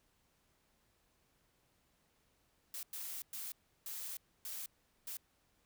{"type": "noise bursts at uneven times", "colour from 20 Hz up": "blue", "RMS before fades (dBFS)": -44, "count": 6, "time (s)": [[2.74, 2.83], [2.93, 3.22], [3.33, 3.52], [3.86, 4.17], [4.45, 4.66], [5.07, 5.17]], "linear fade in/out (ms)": 2, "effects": ["pink hiss -75 dBFS RMS until 5.65 s"]}